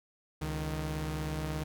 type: tone pair together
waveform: sawtooth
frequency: 69 / 154.9 Hz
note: C#2 / D#3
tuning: -7 / -7 cents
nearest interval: octave + major second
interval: 1400 cents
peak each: -33 / -31 dBFS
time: 0.41-1.64 s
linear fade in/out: 10 ms
effects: none